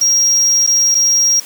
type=tone with dropouts; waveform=triangle; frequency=5630 Hz; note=F8; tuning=13 cents sharp; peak=-8 dBFS; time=0.01-1.4 s; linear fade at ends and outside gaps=5 ms; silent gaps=0.666-0.673 / 0.946-0.95 s; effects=white hiss -34 dBFS RMS until 1.45 s + high-pass 200 Hz 12 dB/octave